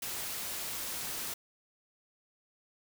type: noise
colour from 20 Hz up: white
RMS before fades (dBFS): -38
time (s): 0.02-1.34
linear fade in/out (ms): 5
effects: none